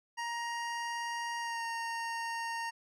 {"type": "tone with pitch glide", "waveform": "25% pulse", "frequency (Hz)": [939, 922.9], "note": ["A#5", "A#5"], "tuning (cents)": [12, -18], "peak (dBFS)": -31, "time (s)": [0.17, 2.71], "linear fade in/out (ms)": 20, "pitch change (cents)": -30, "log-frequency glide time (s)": [1.39, 1.64], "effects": ["low-pass 8000 Hz 12 dB/octave"]}